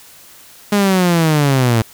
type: linear sweep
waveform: sawtooth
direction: down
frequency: 207.7 to 110 Hz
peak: -7 dBFS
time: 0.72-1.82 s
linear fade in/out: 5 ms
effects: white hiss -42 dBFS RMS until 1.93 s